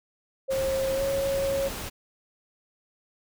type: tone with pitch glide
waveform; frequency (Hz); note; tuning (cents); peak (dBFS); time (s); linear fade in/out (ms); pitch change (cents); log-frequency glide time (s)
sine; 535 to 548.1; C5 to C#5; +38 to -20; -24; 0.48-1.69; 20; +42; 0.95-1.01
type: noise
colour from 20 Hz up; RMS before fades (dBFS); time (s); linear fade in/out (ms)
pink; -35; 0.5-1.9; 20
effects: none